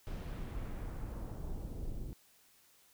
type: noise with low-pass filter sweep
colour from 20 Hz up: brown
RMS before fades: -41 dBFS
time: 0.07-2.13 s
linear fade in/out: 0 ms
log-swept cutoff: 5400 to 360 Hz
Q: 0.85
effects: white hiss -66 dBFS RMS until 2.93 s